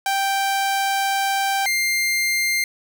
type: tone pair in turn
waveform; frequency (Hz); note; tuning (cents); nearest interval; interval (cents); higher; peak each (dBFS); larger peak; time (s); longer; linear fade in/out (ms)
sawtooth; 784 / 2100; G5 / C7; 0 / +6; octave + perfect fourth; 1706; second; -15; neither; 0.06-1.66 / 1.66-2.64; first; 2
effects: none